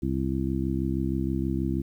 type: harmonic tone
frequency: 66.3 Hz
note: C2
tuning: 23 cents sharp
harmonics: 1 / 2 / 3 / 4 / 5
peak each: -31 / -31 / -31 / -31 / -31 dBFS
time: 0.02-1.82 s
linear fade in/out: 10 ms
effects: 10-bit